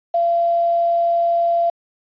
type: tone with quantisation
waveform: sine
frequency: 683 Hz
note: F5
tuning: 39 cents flat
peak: -14 dBFS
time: 0.14-1.7 s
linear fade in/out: 5 ms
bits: 7
effects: resampled to 11025 Hz